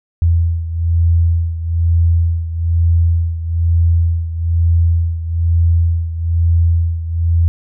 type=beating tone pair; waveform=sine; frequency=83.6 / 84.7 Hz; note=E2 / E2; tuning=+25 / +48 cents; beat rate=1.1 Hz; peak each=-12 / -17 dBFS; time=0.22-7.48 s; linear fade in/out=0 ms; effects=none